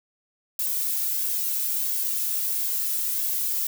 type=noise with flanger; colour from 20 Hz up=violet; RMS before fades=-26 dBFS; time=0.59-3.67 s; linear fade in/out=2 ms; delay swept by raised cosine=1.8 to 2.32 ms; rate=1.5 Hz; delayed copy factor=+0.7; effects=none